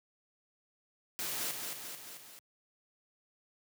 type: noise with echo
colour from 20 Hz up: white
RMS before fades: -37 dBFS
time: 1.19-1.51 s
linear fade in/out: 0 ms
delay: 220 ms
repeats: 4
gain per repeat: -4 dB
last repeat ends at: 2.39 s
effects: high-pass 100 Hz 12 dB/octave